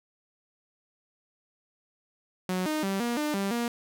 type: tone with pitch steps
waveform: sawtooth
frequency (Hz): 184 / 308 / 194.7 / 238 / 299.7 / 197.1 / 236.8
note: F#3 / D#4 / G3 / A#3 / D4 / G3 / A#3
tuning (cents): -9 / -17 / -12 / +36 / +35 / +10 / +27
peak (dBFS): -23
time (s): 2.49-3.68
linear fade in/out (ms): 2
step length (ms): 170
effects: none